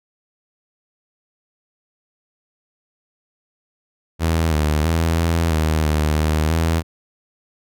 sawtooth tone with pitch steps, 81.7 / 76 / 82.3 / 83.3 / 78.5 / 76.4 / 77.5 / 81.9 Hz, E2 / D#2 / E2 / E2 / D#2 / D#2 / D#2 / E2, -15 / -40 / -2 / +19 / +16 / -31 / -6 / -11 cents, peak -12 dBFS, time 4.19-6.83 s, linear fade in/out 50 ms, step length 330 ms, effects none

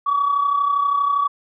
sine tone pair together, 1133.5 / 1166 Hz, C#6 / D6, +38 / -13 cents, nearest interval unison, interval 49 cents, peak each -16 / -23 dBFS, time 0.06-1.28 s, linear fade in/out 10 ms, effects tanh soft clip ceiling -10 dBFS

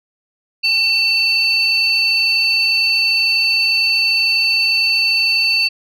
sine tone pair together, 2688 / 4521 Hz, E7 / C#8, +33 / +33 cents, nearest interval major sixth, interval 900 cents, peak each -14 dBFS, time 0.63-5.69 s, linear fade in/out 20 ms, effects tanh soft clip ceiling -7 dBFS

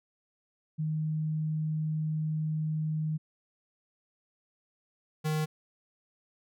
sine / square tone pair in turn, 155.56 / 154.74 Hz, D#3 / D#3, 0 / -9 cents, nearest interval unison, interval 9 cents, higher first, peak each -28 dBFS, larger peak neither, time 0.78-3.18 / 5.24-5.46 s, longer first, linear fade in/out 20 ms, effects none

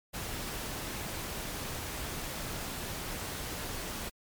pink noise, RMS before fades -38 dBFS, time 0.13-4.1 s, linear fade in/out 20 ms, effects MP3 96 kbps

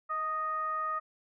sine tone with frequency modulation, 1244.5 Hz, D#6, in tune, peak -30 dBFS, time 0.09-1 s, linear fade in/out 20 ms, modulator 613 Hz, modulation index 0.42, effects none

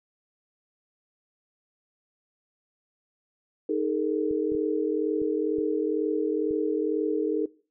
sine chord, D# suspended fourth, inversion none, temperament equal with one note detuned, 311.1 / 415.3 / 457.4 Hz, D#4 / G#4 / A#4, 0 / 0 / -33 cents, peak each -28 dBFS, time 3.69-7.46 s, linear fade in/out 5 ms
clicks, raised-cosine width 3 ms, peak -30 dBFS, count 6, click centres 4.311 / 4.52 / 4.55 / 5.218 / 5.585 / 6.509 s
effects noise-tail reverb RT60 0.4 s tail -21 dB re dry

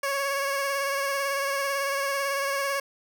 15% pulse tone with vibrato, 554.4 Hz, C#5, in tune, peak -19 dBFS, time 0.03-2.8 s, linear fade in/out 5 ms, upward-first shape sine, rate 18 Hz, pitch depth 27 cents each way, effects none

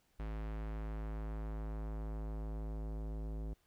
square tone with low-pass filter sweep, 53.6 Hz, A1, 45 cents flat, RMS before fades -41 dBFS, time 0.19-3.54 s, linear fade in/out 10 ms, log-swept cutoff 2400 to 530 Hz, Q 0.8, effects pink hiss -75 dBFS RMS until 3.66 s

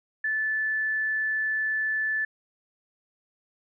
sine tone, 1746 Hz, A6, 14 cents flat, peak -24 dBFS, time 0.24-2.25 s, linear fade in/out 5 ms, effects none

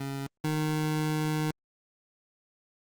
25% pulse tone pair in turn, 137.6 / 154.09 Hz, C#3 / D#3, -12 / -16 cents, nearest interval major second, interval 196 cents, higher second, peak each -28 / -23 dBFS, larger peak second, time 0-0.27 / 0.44-1.51 s, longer second, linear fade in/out 5 ms, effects Opus 32 kbps

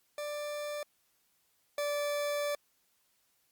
40% pulse tone pair in turn, 590 / 582.5 Hz, D5 / D5, +8 / -14 cents, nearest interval unison, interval 22 cents, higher first, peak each -35 / -30 dBFS, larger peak second, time 0.18-0.83 / 1.78-2.55 s, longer second, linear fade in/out 2 ms, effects white hiss -73 dBFS RMS until 3.51 s + Opus 48 kbps

